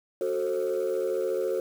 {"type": "chord", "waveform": "sine", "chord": "F# diminished", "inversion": "none", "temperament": "just", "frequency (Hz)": [370, 444, 532.8], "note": ["F#4", "A4", "C5"], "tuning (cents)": [0, 16, 31], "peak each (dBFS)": -28, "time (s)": [0.21, 1.6], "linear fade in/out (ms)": 2, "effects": ["tanh soft clip ceiling -21 dBFS", "8-bit"]}